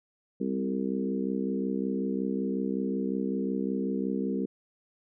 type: harmonic tone with a mistuned harmonic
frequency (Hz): 65.41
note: C2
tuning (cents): 0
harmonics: 3 / 4 / 5 / 6 / 7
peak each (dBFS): -31 / -32 / -36 / -36 / -37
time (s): 0.4-4.46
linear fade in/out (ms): 10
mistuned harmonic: 3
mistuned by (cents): +19
effects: none